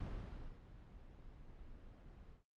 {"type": "noise with ADSR envelope", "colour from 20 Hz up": "brown", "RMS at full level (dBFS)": -42, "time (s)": [0, 2.44], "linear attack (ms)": 6, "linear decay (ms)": 590, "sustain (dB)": -14, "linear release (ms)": 140, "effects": ["low-pass 4000 Hz 12 dB/octave", "Opus 32 kbps"]}